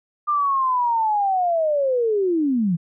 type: linear sweep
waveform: sine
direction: down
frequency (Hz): 1204 to 158.1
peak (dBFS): -17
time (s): 0.27-2.77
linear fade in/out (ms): 20
effects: none